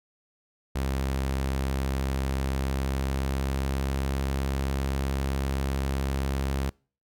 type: tone with pitch glide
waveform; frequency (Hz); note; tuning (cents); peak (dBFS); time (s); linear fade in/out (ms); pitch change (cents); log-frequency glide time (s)
sawtooth; 67 to 67.74; C2 to C#2; +42 to -39; -22; 0.75-6.7; 10; +19; 2.56-4.18
effects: noise-tail reverb RT60 0.4 s tail -26 dB re dry

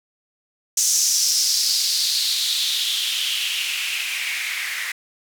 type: noise with band-pass filter sweep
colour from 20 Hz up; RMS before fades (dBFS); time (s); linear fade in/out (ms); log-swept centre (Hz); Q
blue; -22; 0.77-4.92; 5; 6300 to 1900; 4
effects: none

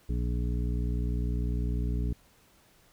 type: harmonic tone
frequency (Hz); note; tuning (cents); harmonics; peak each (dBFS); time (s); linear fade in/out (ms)
60; B1; -49; 1 / 2 / 3 / 4 / 5 / 7; -28 / -34 / -38 / -40 / -42 / -45; 0.09-2.13; 5
effects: pink hiss -62 dBFS RMS until 2.92 s

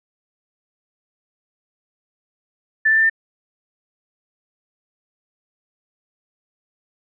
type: tone with pitch steps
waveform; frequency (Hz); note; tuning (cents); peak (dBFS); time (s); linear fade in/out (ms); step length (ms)
sine; 1760 / 1772.2 / 1784.6 / 1797; A6 / A6 / A6 / A6; 0 / +12 / +24 / +36; -12; 2.85-3.098; 10; 62
effects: none

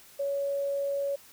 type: tone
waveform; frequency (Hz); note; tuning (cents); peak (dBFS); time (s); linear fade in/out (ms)
sine; 560; C#5; +18; -27; 0.19-1.16; 10
effects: white hiss -54 dBFS RMS until 1.32 s

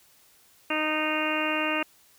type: harmonic tone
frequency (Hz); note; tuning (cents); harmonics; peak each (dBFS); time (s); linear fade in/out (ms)
308.7; D#4; -14; 1 / 2 / 3 / 4 / 5 / 6 / 7 / 8 / 9; -31 / -32 / -35 / -33 / -35 / -37 / -36 / -33 / -31; 0.7-1.83; 5
effects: white hiss -59 dBFS RMS until 2.18 s

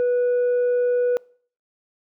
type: tone with tanh clipping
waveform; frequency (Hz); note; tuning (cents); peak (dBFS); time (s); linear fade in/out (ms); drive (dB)
sine; 490.4; B4; -12; -18; 0-1.17; 0; 2
effects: noise-tail reverb RT60 0.5 s tail -25 dB re dry

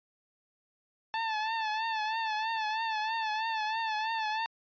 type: tone with vibrato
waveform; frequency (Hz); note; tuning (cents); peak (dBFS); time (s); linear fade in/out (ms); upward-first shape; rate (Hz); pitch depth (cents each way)
sawtooth; 880; A5; 0; -26; 1.14-4.46; 0; triangle; 3.1; 69
effects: resampled to 11025 Hz

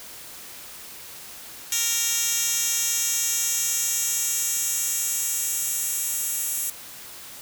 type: tone with high-pass filter sweep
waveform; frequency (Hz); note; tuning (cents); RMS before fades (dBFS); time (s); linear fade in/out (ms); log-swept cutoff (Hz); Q
10% pulse; 464.3; A#4; -7; -25; 1.72-6.7; 2; 5000 to 9400; 1.4
effects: white hiss -41 dBFS RMS until 7.41 s

